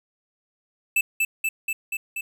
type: tone with echo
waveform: square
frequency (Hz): 2638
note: E7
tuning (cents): +1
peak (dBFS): -18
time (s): 0.96-1.01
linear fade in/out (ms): 5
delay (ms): 240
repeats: 5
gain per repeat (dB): -2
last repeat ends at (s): 2.21
effects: none